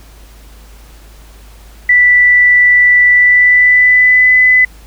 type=tone with pitch glide; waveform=sine; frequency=1971 to 2007 Hz; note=B6 to B6; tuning=-4 to +27 cents; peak=-4 dBFS; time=1.89-4.65 s; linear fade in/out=5 ms; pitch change=+31 cents; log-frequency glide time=3.12-4.35 s; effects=added 52 Hz sine -35 dBFS peak until 4.86 s + pink hiss -43 dBFS RMS until 4.86 s